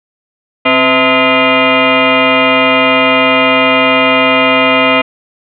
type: tone with frequency modulation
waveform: sine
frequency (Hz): 891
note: A5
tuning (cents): +22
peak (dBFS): -6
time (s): 0.65-5.02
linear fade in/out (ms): 10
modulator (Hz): 385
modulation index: 5
effects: none